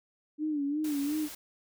sine tone with vibrato, 294.9 Hz, D4, 7 cents sharp, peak -28 dBFS, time 0.38-1.29 s, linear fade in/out 50 ms, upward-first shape sine, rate 2.8 Hz, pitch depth 89 cents each way
white noise, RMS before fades -44 dBFS, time 0.84-1.35 s, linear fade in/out 5 ms
effects none

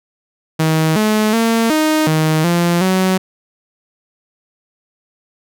sawtooth tone with pitch steps, 158.7 / 214.6 / 227.9 / 310.4 / 156.9 / 172.5 / 187.3 Hz, D#3 / A3 / A#3 / D#4 / D#3 / F3 / F#3, +35 / -43 / -39 / -4 / +15 / -21 / +21 cents, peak -8 dBFS, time 0.59-3.18 s, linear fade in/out 10 ms, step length 370 ms, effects none

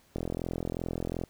click train, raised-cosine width 2 ms, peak -19 dBFS, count 47, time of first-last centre 0.16-1.237 s, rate 42.7 Hz, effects pink hiss -63 dBFS RMS until 1.29 s

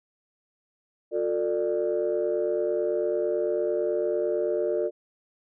sine tone cluster, 358.7 / 447.7 / 593 Hz, F4 / A4 / D5, +46 / +30 / +17 cents, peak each -27 dBFS, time 1.11-4.91 s, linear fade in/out 50 ms, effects tanh soft clip ceiling -16 dBFS

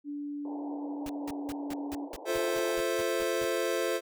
sine tone with pitch glide, 290 to 286.2 Hz, D4 to D4, -22 to -45 cents, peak -34 dBFS, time 0.04-2.09 s, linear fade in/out 50 ms, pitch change -23 cents, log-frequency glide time 0.51-1.7 s
white band-pass noise, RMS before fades -44 dBFS, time 0.45-2.76 s, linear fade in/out 2 ms, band 270 to 940 Hz, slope 96 dB/octave
pink noise bursts, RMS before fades -42 dBFS, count 12, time 1.06-3.448 s, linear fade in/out 2 ms, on 34 ms, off 180 ms
square chord, F major seventh, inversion none, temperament equal, 349.2 / 440 / 523.3 / 659.3 Hz, F4 / A4 / C5 / E5, 0 / 0 / 0 / 0 cents, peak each -34 / -34 / -33 / -37 dBFS, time 2.25-4.01 s, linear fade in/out 50 ms
effects none

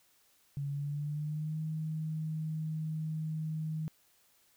sine tone with pitch glide, 141.5 to 157 Hz, C#3 to D#3, +36 to +16 cents, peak -33 dBFS, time 0.57-3.88 s, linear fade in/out 0 ms, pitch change +180 cents, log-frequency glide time 0.69-1.6 s, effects white hiss -68 dBFS RMS until 4.56 s

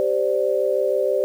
sine chord, G suspended fourth, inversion none, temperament equal with one note detuned, 392 / 521.1 / 587.3 Hz, G4 / C5 / D5, 0 / -7 / 0 cents, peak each -23 / -21 / -22 dBFS, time 0-1.24 s, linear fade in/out 0 ms, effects 8-bit

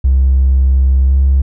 triangle tone with pitch glide, 66 to 67.54 Hz, C2 to C#2, +16 to -44 cents, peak -3 dBFS, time 0.04-1.42 s, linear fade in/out 10 ms, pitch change +40 cents, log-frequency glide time 1.07-1.13 s, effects tanh soft clip ceiling -4 dBFS

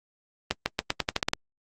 accelerating click train, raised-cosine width 0.2 ms, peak -6 dBFS, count 10, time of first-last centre 0.51-1.334 s, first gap 150 ms, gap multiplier 0.87, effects Opus 24 kbps

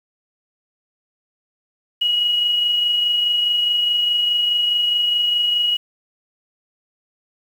sine tone with amplitude modulation, 2904 Hz, F#7, 33 cents flat, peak -14 dBFS, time 2.01-5.77 s, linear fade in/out 10 ms, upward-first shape sine, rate 24.8 Hz, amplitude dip 30%, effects 7-bit

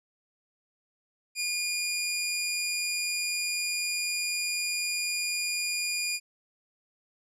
15% pulse tone, 2428 Hz, D#7, 43 cents flat, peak -21 dBFS, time 1.35-6.2 s, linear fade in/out 50 ms, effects low-pass 11000 Hz 12 dB/octave

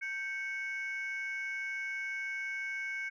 sine tone pair together, 1565.5 / 2217 Hz, G6 / C#7, -3 / 0 cents, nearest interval tritone, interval 603 cents, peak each -37 / -35 dBFS, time 0.01-3.1 s, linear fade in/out 20 ms, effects tanh soft clip ceiling -31 dBFS

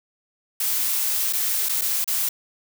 blue noise with dropouts, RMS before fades -23 dBFS, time 0.6-2.29 s, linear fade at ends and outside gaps 5 ms, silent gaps 1.327-1.332 / 1.688-1.692 / 1.812-1.817 / 2.044-2.076 s, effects none

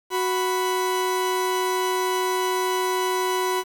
40% pulse tone pair together, 370 / 987.8 Hz, F#4 / B5, 0 / 0 cents, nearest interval octave + perfect fourth, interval 1700 cents, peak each -23 / -24 dBFS, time 0.1-3.64 s, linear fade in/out 50 ms, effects 8-bit

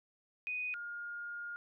sine tone pair in turn, 2489 / 1418.9 Hz, D#7 / F6, 0 / +27 cents, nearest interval minor seventh, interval 973 cents, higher first, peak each -35 / -40 dBFS, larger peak first, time 0.47-0.74 / 0.74-1.56 s, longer second, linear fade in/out 0 ms, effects none

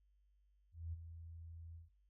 sine tone with ADSR envelope, 82.9 Hz, E2, 10 cents sharp, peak -40 dBFS, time 0.72-1.9 s, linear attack 210 ms, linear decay 24 ms, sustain -10 dB, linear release 150 ms, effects noise-tail reverb RT60 0.3 s tail -23 dB re dry + added 50 Hz sine -70 dBFS peak until 2.09 s

